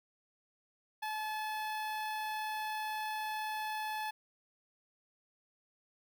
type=tone with notch filter; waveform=sawtooth; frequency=861 Hz; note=A5; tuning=38 cents flat; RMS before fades=-38 dBFS; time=1.02-4.11 s; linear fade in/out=10 ms; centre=7200 Hz; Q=0.92; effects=none